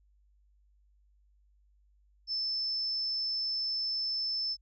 sine tone, 5274 Hz, E8, in tune, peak -30 dBFS, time 2.27-4.57 s, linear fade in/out 50 ms, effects added 50 Hz sine -63 dBFS peak until 4.61 s

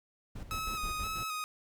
brown noise with tremolo, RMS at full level -40 dBFS, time 0.35-1.24 s, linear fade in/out 10 ms, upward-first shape square, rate 6.2 Hz, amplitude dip 60%
sawtooth tone with vibrato, 1269 Hz, D#6, 34 cents sharp, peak -31 dBFS, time 0.51-1.44 s, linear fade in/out 0 ms, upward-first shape square, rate 1.9 Hz, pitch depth 29 cents each way
effects none

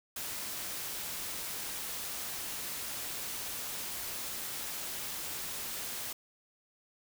white noise, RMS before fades -39 dBFS, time 0.16-6.13 s, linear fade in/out 5 ms, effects none

